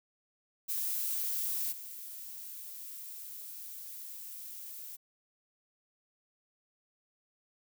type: noise with level steps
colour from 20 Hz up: violet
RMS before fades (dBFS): -34 / -45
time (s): 0.68-4.97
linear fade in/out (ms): 20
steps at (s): 1.71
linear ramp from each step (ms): 20
effects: none